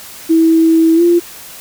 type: tone with pitch glide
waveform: sine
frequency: 325.5 to 344.9 Hz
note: E4 to F4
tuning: -22 to -22 cents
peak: -6 dBFS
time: 0.29-1.2 s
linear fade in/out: 20 ms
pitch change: +100 cents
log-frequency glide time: 0.95-1.02 s
effects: white hiss -33 dBFS RMS until 1.6 s